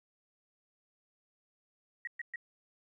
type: tone bursts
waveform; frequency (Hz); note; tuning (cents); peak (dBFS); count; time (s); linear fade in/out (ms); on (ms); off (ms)
sine; 1900; A#6; +33; -36; 3; 2.05-2.359; 2; 23; 120
effects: 12-bit